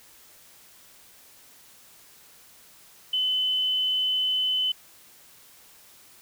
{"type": "tone", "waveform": "sine", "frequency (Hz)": 3027, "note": "F#7", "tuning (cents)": 39, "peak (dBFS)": -22, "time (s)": [3.13, 4.72], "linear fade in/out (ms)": 5, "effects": ["white hiss -53 dBFS RMS until 6.21 s"]}